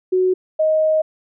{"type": "tone pair in turn", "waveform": "sine", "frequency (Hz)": [370, 626.2], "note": ["F#4", "D#5"], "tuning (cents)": [0, 11], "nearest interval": "major sixth", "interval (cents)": 911, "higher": "second", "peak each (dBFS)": -13, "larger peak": "neither", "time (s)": [[0.12, 0.34], [0.59, 1.02]], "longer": "second", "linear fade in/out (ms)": 10, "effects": []}